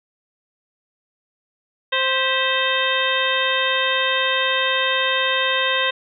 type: harmonic tone with a mistuned harmonic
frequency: 524 Hz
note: C5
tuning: 2 cents sharp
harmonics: 1 / 2 / 3 / 4 / 5 / 6 / 7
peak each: -25 / -25 / -25 / -25 / -25 / -25 / -25 dBFS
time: 1.92-5.91 s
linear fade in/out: 10 ms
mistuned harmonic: 4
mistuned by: -120 cents
effects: none